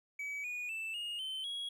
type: tone with pitch steps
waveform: triangle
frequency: 2279 / 2457 / 2648 / 2855 / 3077 / 3317 Hz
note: C#7 / D#7 / E7 / F7 / G7 / G#7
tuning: +47 / -22 / +7 / +37 / -33 / -3 cents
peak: -36 dBFS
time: 0.19-1.69 s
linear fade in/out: 5 ms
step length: 250 ms
effects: none